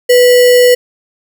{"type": "tone with sample-and-hold", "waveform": "sine", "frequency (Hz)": 493.9, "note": "B4", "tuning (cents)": 0, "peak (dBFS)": -3, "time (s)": [0.09, 0.75], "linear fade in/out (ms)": 10, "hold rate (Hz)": 2450, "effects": []}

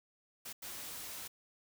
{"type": "noise bursts at uneven times", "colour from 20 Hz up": "white", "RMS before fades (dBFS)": -45, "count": 2, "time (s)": [[0.45, 0.53], [0.62, 1.28]], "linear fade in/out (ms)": 10, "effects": []}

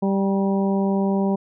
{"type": "harmonic tone with a mistuned harmonic", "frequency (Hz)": 196, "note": "G3", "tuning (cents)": 0, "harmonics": [1, 2, 3, 4, 5], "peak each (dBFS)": [-19, -25, -29, -31, -33], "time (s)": [0.02, 1.36], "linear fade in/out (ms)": 10, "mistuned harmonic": 5, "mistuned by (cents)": -32, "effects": []}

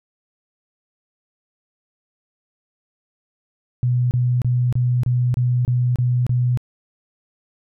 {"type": "tone bursts", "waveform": "sine", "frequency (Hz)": 123.6, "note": "B2", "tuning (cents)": 2, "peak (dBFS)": -15, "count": 9, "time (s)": [3.83, 6.574], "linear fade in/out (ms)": 0, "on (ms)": 280, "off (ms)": 28, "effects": []}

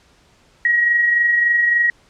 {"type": "tone with amplitude modulation", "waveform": "sine", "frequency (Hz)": 1900, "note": "A#6", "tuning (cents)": 33, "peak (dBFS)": -11, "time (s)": [0.65, 1.9], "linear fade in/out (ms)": 2, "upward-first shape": "sine", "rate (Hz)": 23.5, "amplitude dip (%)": 35, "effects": ["pink hiss -54 dBFS RMS until 2.09 s", "low-pass 7000 Hz 12 dB/octave"]}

